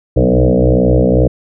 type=tone with frequency modulation; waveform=sine; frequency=185 Hz; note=F#3; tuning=in tune; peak=-7 dBFS; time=0.16-1.28 s; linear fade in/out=10 ms; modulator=62.3 Hz; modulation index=6.3; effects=none